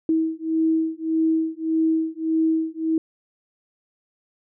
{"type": "beating tone pair", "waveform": "sine", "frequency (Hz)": [320.6, 322.3], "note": ["E4", "E4"], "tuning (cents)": [-48, -39], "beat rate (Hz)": 1.7, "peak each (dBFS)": -22, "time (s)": [0.09, 2.98], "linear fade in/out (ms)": 2, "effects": []}